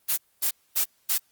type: noise bursts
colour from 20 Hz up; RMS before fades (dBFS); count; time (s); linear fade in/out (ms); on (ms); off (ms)
blue; -23; 4; 0.08-1.184; 20; 96; 240
effects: white hiss -66 dBFS RMS until 1.31 s + Opus 24 kbps